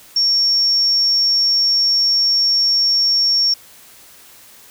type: tone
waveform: sine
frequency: 5500 Hz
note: F8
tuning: 27 cents flat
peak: -12 dBFS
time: 0.16-3.54 s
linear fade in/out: 5 ms
effects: white hiss -44 dBFS RMS until 4.7 s